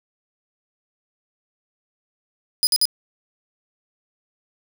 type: tone bursts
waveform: sawtooth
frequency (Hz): 4978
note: D#8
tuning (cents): 0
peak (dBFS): -12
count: 3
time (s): 2.63-2.854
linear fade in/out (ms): 0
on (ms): 40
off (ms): 52
effects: none